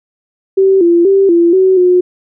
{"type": "tone with pitch steps", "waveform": "sine", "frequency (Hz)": [385.5, 342.3, 390.7, 340.8, 376.9, 360.7], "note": ["G4", "F4", "G4", "F4", "F#4", "F#4"], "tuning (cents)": [-29, -35, -6, -42, 32, -44], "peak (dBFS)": -5, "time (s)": [0.57, 2.01], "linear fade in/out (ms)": 10, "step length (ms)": 240, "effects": []}